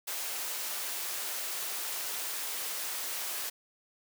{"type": "high-pass noise", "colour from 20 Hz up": "white", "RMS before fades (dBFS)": -36, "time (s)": [0.07, 3.5], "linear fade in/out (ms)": 10, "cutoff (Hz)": 440, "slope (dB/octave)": 12, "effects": []}